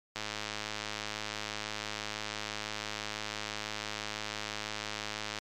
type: click train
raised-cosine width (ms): 0.2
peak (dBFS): -18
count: 555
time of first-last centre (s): 0.16-5.386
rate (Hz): 106
effects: MP3 96 kbps